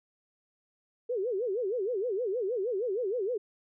sine tone with vibrato, 435.5 Hz, A4, 18 cents flat, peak -28 dBFS, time 1.09-3.38 s, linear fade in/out 10 ms, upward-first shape sine, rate 6.4 Hz, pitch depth 270 cents each way, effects none

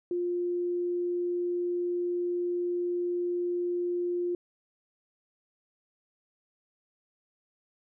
sine tone, 352 Hz, F4, 14 cents sharp, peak -27 dBFS, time 0.11-4.35 s, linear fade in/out 2 ms, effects none

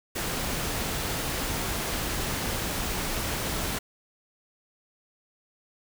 pink noise, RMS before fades -30 dBFS, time 0.15-3.79 s, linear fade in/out 10 ms, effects none

